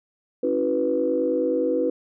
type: tone cluster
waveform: sine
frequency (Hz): 274 / 323.3 / 373 / 493.2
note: C#4 / E4 / F#4 / B4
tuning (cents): -20 / -34 / +14 / -2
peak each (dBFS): -27 / -26 / -28 / -22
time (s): 0.43-1.9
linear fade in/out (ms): 5
effects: tanh soft clip ceiling -9 dBFS